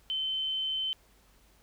sine tone, 3074 Hz, G7, 35 cents flat, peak -29 dBFS, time 0.1-0.93 s, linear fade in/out 0 ms, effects added 50 Hz sine -63 dBFS peak until 1.62 s + pink hiss -64 dBFS RMS until 1.62 s

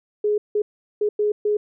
sine tone bursts at uneven times, 418.5 Hz, G#4, 13 cents sharp, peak -17 dBFS, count 5, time 0.24-0.38 / 0.55-0.62 / 1.01-1.09 / 1.19-1.32 / 1.45-1.57 s, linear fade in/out 5 ms, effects none

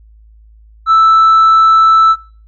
sine tone with tanh clipping, 1318.5 Hz, E6, in tune, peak -5 dBFS, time 0.86-2.16 s, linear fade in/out 50 ms, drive 1 dB, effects noise-tail reverb RT60 0.4 s tail -22 dB re dry + added 54 Hz sine -39 dBFS peak until 2.47 s

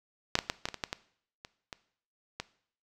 clicks, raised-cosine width 0.2 ms, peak -6 / -8 / -11 / -13 / -17 / -20 / -13 / -15 / -26 / -22 / -17 dBFS, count 11, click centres 0.354 / 0.389 / 0.499 / 0.655 / 0.687 / 0.743 / 0.838 / 0.929 / 1.449 / 1.728 / 2.4 s, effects noise-tail reverb RT60 0.6 s tail -18 dB re dry

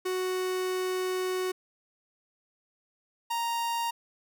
45% pulse tone pair in turn, 370 / 932.3 Hz, F#4 / A#5, 0 / 0 cents, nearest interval octave + major third, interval 1600 cents, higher second, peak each -28 dBFS, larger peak neither, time 0.05-1.52 / 3.3-3.91 s, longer first, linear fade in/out 10 ms, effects none

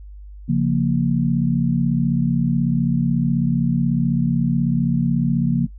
sine chord, Bb minor, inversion first, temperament equal, 138.59 / 174.61 / 233.1 Hz, Db3 / F3 / Bb3, 0 / 0 / 0 cents, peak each -20 dBFS, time 0.48-5.67 s, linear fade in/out 20 ms, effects noise-tail reverb RT60 0.1 s tail -21 dB re dry + added 50 Hz sine -35 dBFS peak until 5.78 s

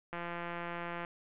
click train, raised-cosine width 0.5 ms, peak -25 dBFS, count 159, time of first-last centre 0.13-1.049 s, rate 172 Hz, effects resampled to 8000 Hz + 11-bit

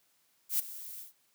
violet noise with ADSR envelope, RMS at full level -27 dBFS, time 0.49-1.13 s, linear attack 100 ms, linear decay 15 ms, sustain -17 dB, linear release 140 ms, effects white hiss -71 dBFS RMS until 1.34 s + high-pass 100 Hz 12 dB/octave

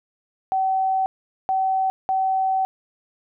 sine tone bursts at uneven times, 763 Hz, G5, 47 cents flat, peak -18 dBFS, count 3, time 0.52-1.06 / 1.49-1.9 / 2.09-2.65 s, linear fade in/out 0 ms, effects none

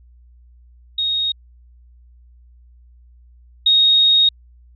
sine tone pair in turn, 3739 / 3739 Hz, A#7 / A#7, +4 / +4 cents, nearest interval unison, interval 0 cents, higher neither, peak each -17 / -10 dBFS, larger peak second, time 0.98-1.32 / 3.66-4.29 s, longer second, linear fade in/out 5 ms, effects added 60 Hz sine -45 dBFS peak until 4.75 s

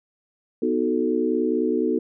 sine chord, B dominant seventh, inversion none, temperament equal, 246.9 / 311.1 / 370 / 440 Hz, B3 / D#4 / F#4 / A4, 0 / 0 / 0 / 0 cents, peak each -25 dBFS, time 0.62-1.99 s, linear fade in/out 5 ms, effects none

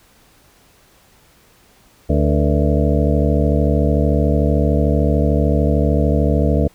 harmonic tone with a mistuned harmonic, 73.42 Hz, D2, in tune, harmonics 1 / 2 / 3 / 4 / 6 / 7 / 8 / 9, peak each -16 / -19 / -21 / -22 / -24 / -24 / -25 / -26 dBFS, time 2.09-6.68 s, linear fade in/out 10 ms, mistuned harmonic 7, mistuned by -77 cents, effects pink hiss -52 dBFS RMS until 6.74 s

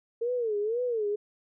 sine tone with vibrato, 451.8 Hz, A4, 46 cents sharp, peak -26 dBFS, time 0.21-1.16 s, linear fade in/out 10 ms, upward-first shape sine, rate 2 Hz, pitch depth 170 cents each way, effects none

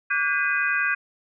sine tone cluster, 1153 / 1454 / 1604 / 2013 / 2487 Hz, D6 / F#6 / G6 / B6 / D#7, -32 / -31 / +39 / +33 / -1 cents, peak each -31 / -28 / -23 / -32 / -27 dBFS, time 0.1-0.95 s, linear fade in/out 10 ms, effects none

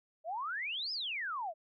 sine exponential two-way sweep, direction up then down, 607 to 5274 to 607 Hz, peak -35 dBFS, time 0.24-1.54 s, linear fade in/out 50 ms, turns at 0.92 s, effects none

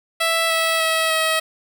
10% pulse tone with pitch steps, 659.3 / 652.9 / 646.5 / 640.2 Hz, E5 / E5 / E5 / D#5, 0 / -17 / -34 / +49 cents, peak -9 dBFS, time 0.2-1.4 s, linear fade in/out 10 ms, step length 300 ms, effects none

